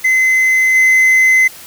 triangle tone with level steps, 2048 Hz, C7, 38 cents flat, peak -7 / -5 dBFS, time 0.04-1.48 s, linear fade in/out 10 ms, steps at 0.74 s, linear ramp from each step 20 ms, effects white hiss -35 dBFS RMS until 1.66 s

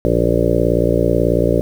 harmonic tone, 58.27 Hz, A#1, in tune, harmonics 1 / 2 / 3 / 5 / 6 / 7 / 8 / 9 / 10, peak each -21 / -21 / -21 / -21 / -21 / -21 / -21 / -21 / -21 dBFS, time 0.05-1.61 s, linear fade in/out 0 ms, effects 7-bit

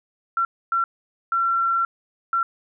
sine tone bursts at uneven times, 1359 Hz, F6, 48 cents flat, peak -18 dBFS, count 4, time 0.37-0.45 / 0.72-0.84 / 1.32-1.85 / 2.33-2.43 s, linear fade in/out 2 ms, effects none

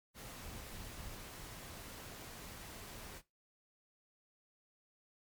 pink noise, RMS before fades -50 dBFS, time 0.14-3.22 s, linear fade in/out 50 ms
brown noise bursts, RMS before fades -49 dBFS, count 3, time 0.45-1.15 s, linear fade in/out 5 ms, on 160 ms, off 110 ms
effects noise-tail reverb RT60 0.2 s tail -17 dB re dry + MP3 96 kbps

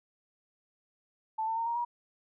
sine tone with pitch steps, 880 / 898.5 / 917.4 / 936.6 / 956.3 Hz, A5 / A5 / A#5 / A#5 / A#5, 0 / +36 / -28 / +8 / +44 cents, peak -29 dBFS, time 1.38-1.85 s, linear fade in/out 10 ms, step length 94 ms, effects none

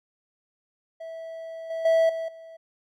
triangle tone with level steps, 654 Hz, E5, 14 cents flat, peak -33 / -26 / -15 / -26 / -40 dBFS, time 1-2.57 s, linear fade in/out 10 ms, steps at 1.7 / 1.85 / 2.09 / 2.28 s, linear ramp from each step 5 ms, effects none

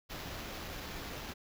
pink noise with sample-and-hold, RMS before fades -43 dBFS, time 0.09-1.34 s, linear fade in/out 20 ms, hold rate 8820 Hz, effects none

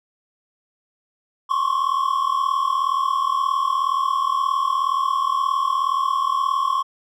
triangle tone cluster, 1049 / 1086 / 1128 Hz, C6 / C#6 / C#6, +4 / -36 / +30 cents, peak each -21 dBFS, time 1.49-6.83 s, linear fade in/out 20 ms, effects none

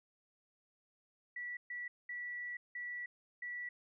sine tone bursts at uneven times, 1951 Hz, B6, 22 cents flat, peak -40 dBFS, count 5, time 1.36-1.57 / 1.7-1.88 / 2.09-2.57 / 2.75-3.06 / 3.42-3.69 s, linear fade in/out 5 ms, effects none

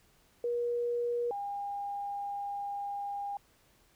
sine tone pair in turn, 478.4 / 807.1 Hz, A#4 / G#5, +45 / -50 cents, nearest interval major sixth, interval 905 cents, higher second, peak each -29 / -34 dBFS, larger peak first, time 0.44-1.31 / 1.31-3.37 s, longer second, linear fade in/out 2 ms, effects pink hiss -66 dBFS RMS until 3.95 s

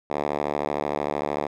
5% pulse tone with band-pass filter, 73.2 Hz, D2, 5 cents flat, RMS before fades -27 dBFS, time 0.1-1.47 s, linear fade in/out 5 ms, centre 660 Hz, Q 0.7, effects none

